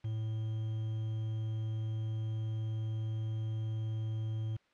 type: tone with quantisation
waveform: triangle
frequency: 110.1 Hz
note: A2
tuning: 2 cents sharp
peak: -31 dBFS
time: 0.04-4.57 s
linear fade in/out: 10 ms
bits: 9
effects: white hiss -70 dBFS RMS until 4.73 s + low-pass 3000 Hz 12 dB/octave